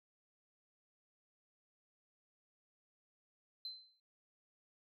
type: tone with exponential decay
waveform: sine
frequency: 4080 Hz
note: C8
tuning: 44 cents flat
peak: -39 dBFS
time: 3.65-4 s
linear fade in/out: 2 ms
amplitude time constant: 75 ms
effects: tanh soft clip ceiling -35 dBFS